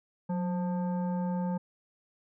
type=tone with frequency modulation; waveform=sine; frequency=182 Hz; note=F#3; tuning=28 cents flat; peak=-28 dBFS; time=0.29-1.58 s; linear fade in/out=10 ms; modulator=706 Hz; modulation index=0.58; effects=none